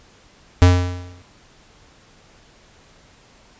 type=tone with exponential decay; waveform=square; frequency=89.5 Hz; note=F2; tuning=43 cents sharp; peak=-6 dBFS; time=0.62-1.22 s; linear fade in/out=0 ms; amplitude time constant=130 ms; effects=pink hiss -51 dBFS RMS until 3.59 s + resampled to 16000 Hz